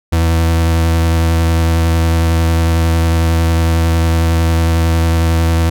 40% pulse tone with vibrato, 82.41 Hz, E2, in tune, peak -9 dBFS, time 0.12-5.7 s, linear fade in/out 10 ms, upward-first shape triangle, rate 11 Hz, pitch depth 22 cents each way, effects none

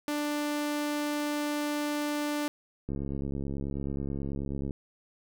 sawtooth tone, 295.1 Hz, D4, 8 cents sharp, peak -25 dBFS, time 0.08-2.48 s, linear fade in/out 0 ms
click train, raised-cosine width 3 ms, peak -22 dBFS, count 127, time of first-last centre 2.89-4.708 s, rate 69.3 Hz
effects none

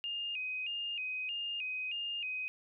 sine tone with vibrato, 2663 Hz, E7, 17 cents sharp, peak -35 dBFS, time 0.04-2.48 s, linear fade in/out 0 ms, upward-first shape square, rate 1.6 Hz, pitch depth 100 cents each way, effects none

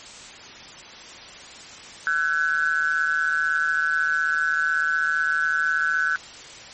sine tone with amplitude modulation, 1508 Hz, F#6, 32 cents sharp, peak -15 dBFS, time 2.07-6.16 s, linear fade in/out 0 ms, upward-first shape sine, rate 156 Hz, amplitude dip 95%, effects white hiss -41 dBFS RMS until 6.73 s + MP3 32 kbps

